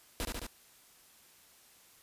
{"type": "noise with echo", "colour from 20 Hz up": "pink", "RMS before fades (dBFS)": -35, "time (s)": [0.2, 0.25], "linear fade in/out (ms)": 0, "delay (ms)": 72, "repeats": 3, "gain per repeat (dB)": -2, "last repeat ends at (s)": 0.466, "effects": ["white hiss -61 dBFS RMS until 2.02 s", "resampled to 32000 Hz"]}